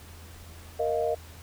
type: chord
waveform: sine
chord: Bb suspended fourth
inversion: none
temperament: equal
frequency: 466.2 / 622.3 / 698.5 Hz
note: Bb4 / Eb5 / F5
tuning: 0 / 0 / 0 cents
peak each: -28 / -28 / -31 dBFS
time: 0.79-1.15 s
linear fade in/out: 10 ms
effects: added 82 Hz sine -46 dBFS peak until 1.42 s + pink hiss -50 dBFS RMS until 1.42 s